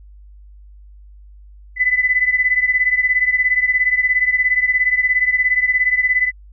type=beating tone pair; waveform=sine; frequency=1999 / 2016 Hz; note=B6 / B6; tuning=+20 / +35 cents; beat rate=17 Hz; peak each=-15 / -18 dBFS; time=1.76-6.32 s; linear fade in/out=50 ms; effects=added 50 Hz sine -39 dBFS peak until 6.52 s